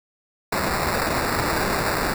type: noise with sample-and-hold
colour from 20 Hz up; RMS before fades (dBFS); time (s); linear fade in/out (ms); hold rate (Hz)
white; -23; 0.52-2.14; 5; 3150
effects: none